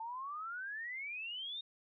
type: exponential sweep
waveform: sine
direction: up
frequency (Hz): 880 to 3729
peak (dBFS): -40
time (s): 0-1.61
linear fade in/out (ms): 5
effects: none